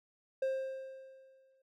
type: tone with exponential decay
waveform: triangle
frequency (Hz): 530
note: C5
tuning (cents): +22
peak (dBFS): -27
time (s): 0.42-1.62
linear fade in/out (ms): 5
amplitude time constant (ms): 260
effects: none